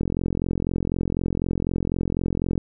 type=click train; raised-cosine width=3 ms; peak=-11 dBFS; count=114; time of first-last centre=0.01-2.578 s; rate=44 Hz; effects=none